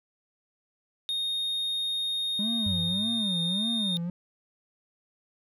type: tone with pitch glide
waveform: triangle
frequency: 3700 to 3666 Hz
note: A#7 to A#7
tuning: -14 to -30 cents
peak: -26 dBFS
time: 1.09-3.97 s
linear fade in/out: 0 ms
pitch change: -16 cents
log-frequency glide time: 2.73-3.11 s
type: tone with vibrato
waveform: triangle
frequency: 198.1 Hz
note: G3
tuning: 18 cents sharp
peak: -27 dBFS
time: 2.39-4.1 s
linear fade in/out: 2 ms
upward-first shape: sine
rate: 1.7 Hz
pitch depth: 270 cents each way
type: tone with exponential decay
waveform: sine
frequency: 95.3 Hz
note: G2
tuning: 48 cents flat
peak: -28 dBFS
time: 2.66-3.54 s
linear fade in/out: 5 ms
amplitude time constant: 190 ms
effects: none